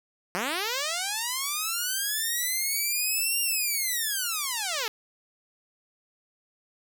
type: linear two-way sweep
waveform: 5% pulse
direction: up then down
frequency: 170 to 2810 to 413.8 Hz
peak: -16 dBFS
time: 0.35-4.88 s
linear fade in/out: 0 ms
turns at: 3.41 s
effects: none